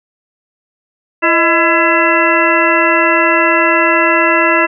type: harmonic tone with a mistuned harmonic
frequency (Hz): 335.7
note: E4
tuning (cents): +32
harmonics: 1 / 2 / 3 / 4 / 5 / 6 / 8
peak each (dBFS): -16 / -16 / -16 / -16 / -16 / -16 / -16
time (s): 1.22-4.67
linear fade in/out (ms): 20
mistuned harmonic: 2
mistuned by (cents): -110
effects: none